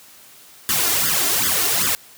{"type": "noise with flanger", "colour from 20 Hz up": "white", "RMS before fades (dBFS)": -19, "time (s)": [0.69, 1.95], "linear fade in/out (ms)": 0, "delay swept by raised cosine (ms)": [0.6, 2.9], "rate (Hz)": 2.6, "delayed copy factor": 0.95, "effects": ["white hiss -46 dBFS RMS until 2.17 s", "high-pass 80 Hz 12 dB/octave"]}